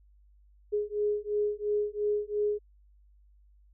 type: beating tone pair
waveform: sine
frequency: 415.3 / 418.2 Hz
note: G#4 / G#4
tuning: 0 / +12 cents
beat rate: 2.9 Hz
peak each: -30 dBFS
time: 0.72-2.59 s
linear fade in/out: 20 ms
effects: added 50 Hz sine -57 dBFS peak until 3.73 s